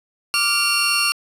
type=tone cluster; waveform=35% pulse; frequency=1174 / 1399 / 2756 / 4384 Hz; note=D6 / F6 / F7 / C#8; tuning=-1 / +3 / -24 / -20 cents; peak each=-23 / -25 / -18 / -20 dBFS; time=0.34-1.12 s; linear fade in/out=0 ms; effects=resampled to 32000 Hz + 7-bit

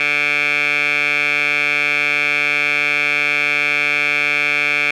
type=tone with band-pass filter; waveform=15% pulse; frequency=146.2 Hz; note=D3; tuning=7 cents flat; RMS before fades=-17 dBFS; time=0-4.91 s; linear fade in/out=2 ms; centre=2300 Hz; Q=6.6; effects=none

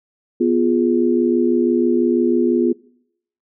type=chord; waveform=sine; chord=F diminished; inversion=second; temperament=equal; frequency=246.9 / 349.2 / 415.3 Hz; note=Cb4 / F4 / Ab4; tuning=0 / 0 / 0 cents; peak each=-17 / -16 / -21 dBFS; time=0.4-2.73 s; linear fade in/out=10 ms; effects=noise-tail reverb RT60 0.7 s tail -23 dB re dry

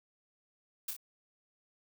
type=noise with echo; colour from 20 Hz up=blue; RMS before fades=-36 dBFS; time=0.88-0.91 s; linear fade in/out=5 ms; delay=28 ms; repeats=2; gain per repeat=-5 dB; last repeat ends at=0.966 s; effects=none

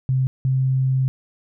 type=tone pair in turn; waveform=sine; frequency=130.81 / 131.55 Hz; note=C3 / C3; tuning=0 / +10 cents; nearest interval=unison; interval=10 cents; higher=second; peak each=-16 dBFS; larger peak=neither; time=0.09-0.27 / 0.45-1.08 s; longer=second; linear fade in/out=0 ms; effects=none

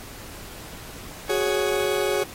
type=chord; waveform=40% pulse; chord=F# suspended second; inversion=none; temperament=just; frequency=370 / 416.2 / 555 Hz; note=F#4 / G#4 / C#5; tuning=0 / +4 / +2 cents; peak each=-25 / -24 / -26 dBFS; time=1.29-2.24 s; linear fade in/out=10 ms; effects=pink hiss -41 dBFS RMS until 2.34 s + AAC 48 kbps

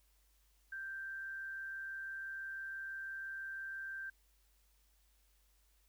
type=tone with amplitude modulation; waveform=sine; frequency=1570 Hz; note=G6; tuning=2 cents sharp; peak=-40 dBFS; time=0.72-4.1 s; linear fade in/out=5 ms; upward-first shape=sine; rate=146 Hz; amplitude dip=30%; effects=added 50 Hz sine -70 dBFS peak until 5.88 s + white hiss -75 dBFS RMS until 5.88 s

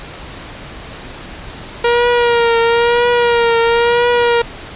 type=tone with vibrato; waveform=sawtooth; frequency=472.2 Hz; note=A#4; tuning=22 cents sharp; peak=-6 dBFS; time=1.84-4.42 s; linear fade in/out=5 ms; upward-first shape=triangle; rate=1 Hz; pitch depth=44 cents each way; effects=pink hiss -31 dBFS RMS until 4.75 s + resampled to 8000 Hz

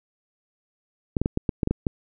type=clicks; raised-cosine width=3 ms; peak=-9 dBFS; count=9; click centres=1.168 / 1.216 / 1.259 / 1.374 / 1.492 / 1.632 / 1.674 / 1.71 / 1.868 s; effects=none

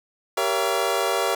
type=chord; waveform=25% pulse; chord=G diminished seventh; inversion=none; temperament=just; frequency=392 / 470.4 / 564.5 / 677.4 Hz; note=G4 / Bb4 / Db5 / Fb5; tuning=0 / +16 / +31 / +47 cents; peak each=-23 dBFS; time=0.37-1.35 s; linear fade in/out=5 ms; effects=none

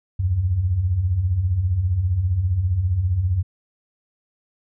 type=beating tone pair; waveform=sine; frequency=77.9 / 92.9 Hz; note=D#2 / F#2; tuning=+3 / +7 cents; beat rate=15 Hz; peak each=-26 / -18 dBFS; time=0.19-3.43 s; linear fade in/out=10 ms; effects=none

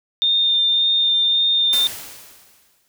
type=tone with vibrato; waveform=sine; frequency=3626 Hz; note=A#7; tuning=49 cents flat; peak=-14 dBFS; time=0.22-1.87 s; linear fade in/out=0 ms; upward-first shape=sine; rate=1.8 Hz; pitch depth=12 cents each way
type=noise with exponential decay; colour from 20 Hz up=white; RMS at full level=-25 dBFS; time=1.73-2.88 s; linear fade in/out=0 ms; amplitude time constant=250 ms
effects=none

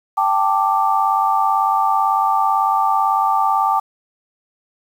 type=chord; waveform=sine; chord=G suspended second; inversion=none; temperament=just; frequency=784 / 882 / 1176 Hz; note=G5 / A5 / D6; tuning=0 / +4 / +2 cents; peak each=-18 dBFS; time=0.17-3.8 s; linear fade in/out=10 ms; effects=7-bit

